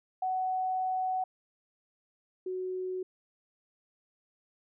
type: tone pair in turn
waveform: sine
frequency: 747 / 370.2 Hz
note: F#5 / F#4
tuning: +16 / +1 cents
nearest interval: octave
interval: 1215 cents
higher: first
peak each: -28 / -32 dBFS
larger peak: first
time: 0.22-1.24 / 2.46-3.03 s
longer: first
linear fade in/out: 5 ms
effects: none